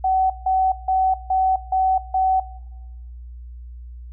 sine tone bursts, 756 Hz, F#5, 37 cents sharp, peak -16 dBFS, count 6, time 0.04-2.4 s, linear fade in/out 5 ms, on 260 ms, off 160 ms, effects noise-tail reverb RT60 1.0 s tail -18 dB re dry + added 60 Hz sine -34 dBFS peak until 4.12 s

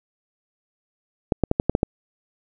clicks, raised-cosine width 2 ms, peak -4 dBFS, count 7, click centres 1.322 / 1.437 / 1.514 / 1.599 / 1.696 / 1.751 / 1.831 s, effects none

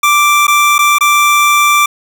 25% pulse tone with dropouts, 1174.7 Hz, D6, in tune, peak -3 dBFS, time 0.03-1.86 s, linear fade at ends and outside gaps 5 ms, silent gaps 0.469-0.479 / 0.782-0.789 / 0.985-1.008 s, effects none

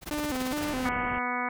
pink noise with tremolo, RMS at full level -35 dBFS, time 0.01-0.72 s, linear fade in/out 50 ms, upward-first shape sine, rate 18 Hz, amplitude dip 100%
sawtooth tone with vibrato, 276.2 Hz, C#4, 6 cents flat, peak -25 dBFS, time 0.11-0.89 s, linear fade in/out 0 ms, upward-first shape square, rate 2.4 Hz, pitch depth 130 cents each way
pink low-pass noise, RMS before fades -38 dBFS, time 0.6-1.19 s, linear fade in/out 5 ms, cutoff 3000 Hz, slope 96 dB/octave
harmonic tone, 246.9 Hz, B3, in tune, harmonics 1 / 2 / 3 / 4 / 5 / 6 / 7 / 8 / 9, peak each -36 / -40 / -35 / -34 / -35 / -37 / -40 / -40 / -35 dBFS, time 0.85-1.49 s, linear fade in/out 5 ms
effects none

